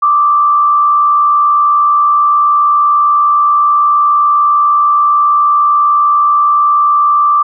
sine tone with frequency modulation, 1174.7 Hz, D6, in tune, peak -6 dBFS, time 0.02-7.43 s, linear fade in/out 10 ms, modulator 79.3 Hz, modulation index 0.46, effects none

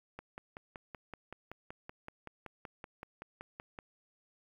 click train, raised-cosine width 0.5 ms, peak -29 dBFS, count 20, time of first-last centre 0.19-3.788 s, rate 5.28 Hz, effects 10-bit

